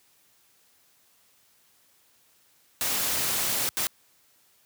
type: noise bursts at uneven times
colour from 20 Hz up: white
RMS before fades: -27 dBFS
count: 2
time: 2.81-3.69 / 3.77-3.87 s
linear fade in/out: 0 ms
effects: white hiss -63 dBFS RMS until 4.65 s + high-pass 60 Hz 12 dB/octave